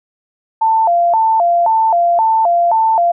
sine tone with vibrato, 784 Hz, G5, in tune, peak -9 dBFS, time 0.61-3.12 s, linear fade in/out 10 ms, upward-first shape square, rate 1.9 Hz, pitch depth 220 cents each way, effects none

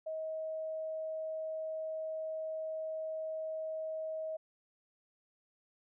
sine tone, 634 Hz, D#5, 32 cents sharp, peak -36 dBFS, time 0.06-4.37 s, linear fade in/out 10 ms, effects none

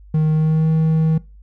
triangle tone with pitch glide, 155.56 to 159.29 Hz, D#3 to D#3, 0 to +41 cents, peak -11 dBFS, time 0.14-1.18 s, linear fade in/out 5 ms, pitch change +41 cents, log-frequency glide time 0.32-0.69 s, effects noise-tail reverb RT60 0.3 s tail -21 dB re dry + added 50 Hz sine -40 dBFS peak until 1.42 s

